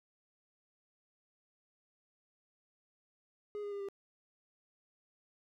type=tone with pitch steps; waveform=triangle; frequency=415.3 / 408.9 / 402.5 / 396.3 Hz; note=G#4 / G#4 / G4 / G4; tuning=0 / -27 / +46 / +19 cents; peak=-36 dBFS; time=3.55-3.886 s; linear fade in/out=0 ms; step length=84 ms; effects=none